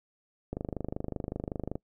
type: click train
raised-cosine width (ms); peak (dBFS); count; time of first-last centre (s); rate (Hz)
2; -20; 32; 0.53-1.755; 25.3
effects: noise-tail reverb RT60 0.1 s tail -24 dB re dry